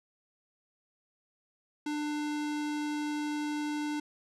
square tone, 298 Hz, D4, 25 cents sharp, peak -32 dBFS, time 1.86-4 s, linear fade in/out 5 ms, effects low-pass 8000 Hz 12 dB/octave

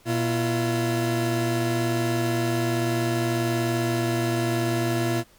30% pulse tone pair together, 120.3 / 340.3 Hz, B2 / F4, -45 / -45 cents, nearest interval octave + tritone, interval 1800 cents, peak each -22 dBFS, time 0.05-5.24 s, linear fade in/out 50 ms, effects pink hiss -56 dBFS RMS until 5.38 s + MP3 96 kbps

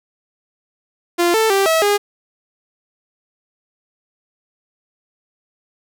sawtooth tone with pitch steps, 346.7 / 442.8 / 392 / 647 / 409.4 Hz, F4 / A4 / G4 / E5 / G#4, -13 / +11 / 0 / -32 / -25 cents, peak -9 dBFS, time 1.18-1.98 s, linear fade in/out 20 ms, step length 160 ms, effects none

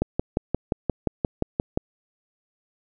click train, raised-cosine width 2 ms, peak -8 dBFS, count 11, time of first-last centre 0.02-1.774 s, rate 5.7 Hz, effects none

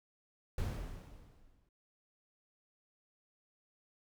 brown noise with exponential decay, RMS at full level -33 dBFS, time 0.58-1.69 s, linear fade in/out 2 ms, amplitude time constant 240 ms, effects none

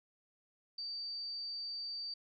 sine tone, 4627 Hz, D8, 27 cents flat, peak -39 dBFS, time 0.78-2.14 s, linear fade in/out 5 ms, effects none

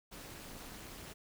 pink noise with amplitude modulation, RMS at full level -45 dBFS, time 0.11-1.14 s, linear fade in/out 20 ms, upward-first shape sine, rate 246 Hz, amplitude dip 90%, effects none

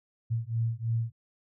sine beating tone pair, 113.2 / 116.3 Hz, A2 / A#2, +50 / -4 cents, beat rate 3.1 Hz, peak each -30 dBFS, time 0.3-1.12 s, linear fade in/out 20 ms, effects none

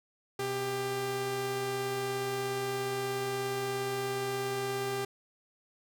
sawtooth tone pair together, 126.49 / 396.4 Hz, B2 / G4, +42 / +19 cents, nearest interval octave + minor sixth, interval 1977 cents, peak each -36 / -28 dBFS, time 0.39-5.05 s, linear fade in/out 5 ms, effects none

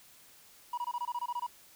triangle tone bursts, 966 Hz, B5, 39 cents flat, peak -29 dBFS, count 11, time 0.73-1.466 s, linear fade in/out 5 ms, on 46 ms, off 23 ms, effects tanh soft clip ceiling -26 dBFS + white hiss -58 dBFS RMS until 1.75 s

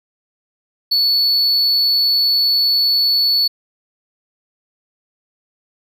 triangle tone, 4435 Hz, C#8, in tune, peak -11 dBFS, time 0.91-3.48 s, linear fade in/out 10 ms, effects none

